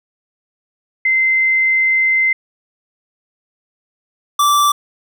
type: tone pair in turn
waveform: sine / square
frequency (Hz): 2072 / 1166.3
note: C7 / D6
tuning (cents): -17 / -12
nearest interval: minor seventh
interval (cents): 995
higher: first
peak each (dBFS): -11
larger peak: neither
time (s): 1.05-2.33 / 4.39-4.72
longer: first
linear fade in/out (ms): 5
effects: none